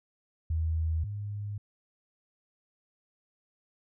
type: tone pair in turn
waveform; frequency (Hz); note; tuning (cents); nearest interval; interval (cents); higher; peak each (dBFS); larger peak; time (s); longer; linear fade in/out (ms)
sine; 80.4 / 103; E2 / G#2; -43 / -14; major third; 429; second; -26 / -33; first; 0.5-1.04 / 1.04-1.58; neither; 5
effects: none